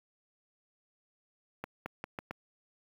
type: accelerating click train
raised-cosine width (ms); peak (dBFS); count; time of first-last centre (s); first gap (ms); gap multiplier
0.5; -22; 5; 1.64-2.31; 220; 0.82
effects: high-pass 60 Hz 12 dB/octave + 8-bit